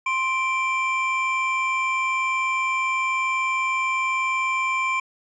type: tone pair together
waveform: triangle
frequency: 1046.5 / 2349 Hz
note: C6 / D7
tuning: 0 / 0 cents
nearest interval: octave + major second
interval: 1400 cents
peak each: -22 dBFS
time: 0.06-5 s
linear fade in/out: 5 ms
effects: resampled to 24000 Hz